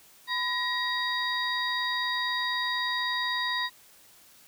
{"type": "harmonic tone with a mistuned harmonic", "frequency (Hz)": 948, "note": "A#5", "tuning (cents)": 29, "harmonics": [1, 2, 4, 5], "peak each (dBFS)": [-32, -30, -32, -37], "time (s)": [0.27, 3.7], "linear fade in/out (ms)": 50, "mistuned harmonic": 1, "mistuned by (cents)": 100, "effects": ["white hiss -56 dBFS RMS until 4.47 s"]}